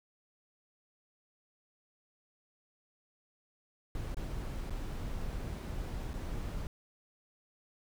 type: noise with dropouts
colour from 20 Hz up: brown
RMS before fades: -38 dBFS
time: 3.95-6.67 s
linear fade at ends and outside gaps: 1 ms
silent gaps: 4.145-4.169 / 4.698-4.705 / 6.134-6.139 s
effects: none